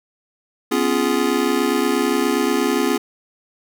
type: chord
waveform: square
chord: C# dominant seventh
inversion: third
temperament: just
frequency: 249.5 / 277.2 / 346.5 / 415.8 Hz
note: B3 / C#4 / E#4 / G#4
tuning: +18 / 0 / -14 / +2 cents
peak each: -23 dBFS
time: 0.71-2.98 s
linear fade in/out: 10 ms
effects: none